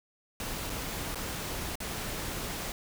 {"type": "noise with dropouts", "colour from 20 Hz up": "pink", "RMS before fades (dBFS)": -36, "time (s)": [0.4, 2.72], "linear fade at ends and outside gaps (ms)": 1, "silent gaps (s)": [[0.696, 0.7], [1.147, 1.156], [1.755, 1.803]], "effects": []}